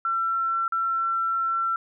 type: tone with dropouts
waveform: sine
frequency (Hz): 1349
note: E6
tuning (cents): +40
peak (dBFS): -22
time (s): 0.05-1.76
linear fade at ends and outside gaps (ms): 2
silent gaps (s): 0.68-0.722
effects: none